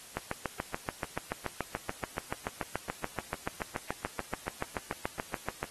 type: click train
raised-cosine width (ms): 0.5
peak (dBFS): -17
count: 39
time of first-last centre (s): 0.17-5.63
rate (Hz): 6.96
effects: white hiss -50 dBFS RMS until 5.7 s + AAC 32 kbps